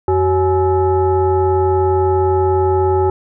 sine tone with frequency modulation, 377.7 Hz, F#4, 36 cents sharp, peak -11 dBFS, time 0.08-3.1 s, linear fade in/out 2 ms, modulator 466 Hz, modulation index 1, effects none

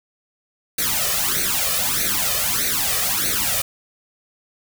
white noise with flanger, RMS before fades -21 dBFS, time 0.78-3.62 s, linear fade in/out 5 ms, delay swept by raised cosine 0.48 to 1.68 ms, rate 1.6 Hz, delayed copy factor +0.85, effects none

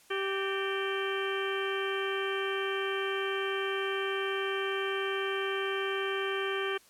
harmonic tone with a mistuned harmonic, 390 Hz, G4, 9 cents flat, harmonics 1 / 2 / 3 / 4 / 5 / 6 / 7 / 8, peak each -32 / -44 / -38 / -39 / -40 / -40 / -45 / -40 dBFS, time 0.1-6.78 s, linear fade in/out 10 ms, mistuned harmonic 5, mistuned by -120 cents, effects white hiss -60 dBFS RMS until 6.89 s + low-pass 12000 Hz 12 dB/octave

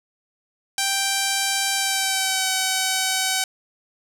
5% pulse tone with pitch glide, 784 to 758.2 Hz, G5 to F#5, 0 to +42 cents, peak -8 dBFS, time 0.78-3.44 s, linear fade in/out 2 ms, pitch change -58 cents, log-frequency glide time 1.75-2.5 s, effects none

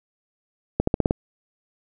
accelerating click train, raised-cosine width 2 ms, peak -5 dBFS, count 6, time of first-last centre 0.8-1.109 s, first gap 74 ms, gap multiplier 0.91, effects none

